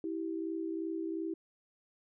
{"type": "tone pair together", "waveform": "sine", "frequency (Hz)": [326.1, 388.9], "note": ["E4", "G4"], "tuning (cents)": [-19, -14], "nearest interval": "minor third", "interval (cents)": 305, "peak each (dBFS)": [-35, -40], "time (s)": [0.04, 1.34], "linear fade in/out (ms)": 2, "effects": []}